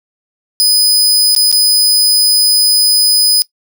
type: tone with dropouts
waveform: sawtooth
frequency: 5000 Hz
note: D#8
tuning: 8 cents sharp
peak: -4 dBFS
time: 0.6-3.42 s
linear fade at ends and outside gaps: 0 ms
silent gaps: 1.35-1.363 / 1.515-1.526 s
effects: noise-tail reverb RT60 0.1 s tail -19 dB re dry